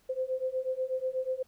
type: beating tone pair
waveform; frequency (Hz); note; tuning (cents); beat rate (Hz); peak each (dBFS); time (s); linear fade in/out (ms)
sine; 513 / 521.2; C5 / C5; -34 / -7; 8.2; -33 / -32; 0.09-1.43; 10
effects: pink hiss -67 dBFS RMS until 1.47 s